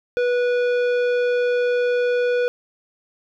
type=tone with tanh clipping; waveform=triangle; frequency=489.5 Hz; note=B4; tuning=15 cents flat; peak=-19 dBFS; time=0.17-2.48 s; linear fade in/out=0 ms; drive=17 dB; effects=none